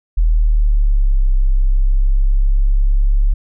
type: linear two-way sweep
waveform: sine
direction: down then up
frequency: 40.68 to 32.7 to 35.07 Hz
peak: -9 dBFS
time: 0.17-3.34 s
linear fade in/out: 10 ms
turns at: 1.26 s
effects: none